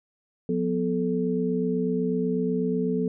sine tone cluster, 179.5 / 247.6 / 434.9 Hz, F3 / B3 / A4, +48 / +5 / -20 cents, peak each -27 dBFS, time 0.49-3.08 s, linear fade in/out 2 ms, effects none

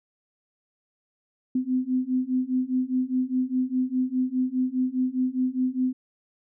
sine beating tone pair, 253.1 / 258 Hz, B3 / C4, +43 / -24 cents, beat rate 4.9 Hz, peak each -26 / -25 dBFS, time 1.55-5.93 s, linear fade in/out 5 ms, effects none

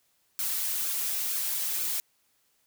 blue noise with flanger, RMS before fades -30 dBFS, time 0.39-2 s, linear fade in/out 0 ms, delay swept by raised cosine 1 to 6.9 ms, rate 2.1 Hz, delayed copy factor -0.75, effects white hiss -70 dBFS RMS until 2.66 s

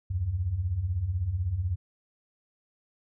sine beating tone pair, 76.9 / 92.9 Hz, D#2 / F#2, -20 / +7 cents, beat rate 16 Hz, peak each -33 / -27 dBFS, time 0.1-1.76 s, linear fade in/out 10 ms, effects none

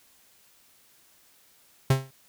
45% pulse tone with exponential decay, 133.2 Hz, C3, 31 cents sharp, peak -15 dBFS, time 1.9-2.11 s, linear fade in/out 5 ms, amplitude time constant 44 ms, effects white hiss -60 dBFS RMS until 2.28 s

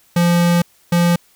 square tone pair in turn, 172.9 / 172.9 Hz, F3 / F3, -17 / -17 cents, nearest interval unison, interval 0 cents, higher neither, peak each -12 dBFS, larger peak neither, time 0.16-0.62 / 0.92-1.16 s, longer first, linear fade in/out 5 ms, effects white hiss -54 dBFS RMS until 1.35 s

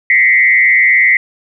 sine tone with frequency modulation, 2050 Hz, C7, 36 cents flat, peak -6 dBFS, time 0.1-1.17 s, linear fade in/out 2 ms, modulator 128 Hz, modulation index 1, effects none

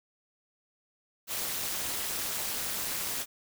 white noise with amplitude modulation, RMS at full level -30 dBFS, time 1.27-3.26 s, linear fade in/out 50 ms, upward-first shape sine, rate 234 Hz, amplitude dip 80%, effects none

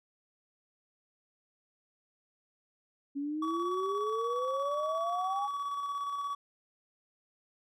sine exponential sweep, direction up, 277.2 to 830.6 Hz, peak -32 dBFS, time 3.15-5.48 s, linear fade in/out 20 ms
triangle tone with tremolo, 1135 Hz, C#6, 41 cents sharp, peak -30 dBFS, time 3.42-6.35 s, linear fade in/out 5 ms, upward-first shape square, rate 17 Hz, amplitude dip 30%
effects none

